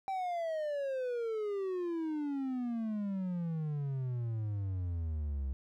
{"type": "exponential sweep", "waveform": "triangle", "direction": "down", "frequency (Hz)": [782, 65.41], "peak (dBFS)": -31, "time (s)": [0.08, 5.53], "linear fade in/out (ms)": 0, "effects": []}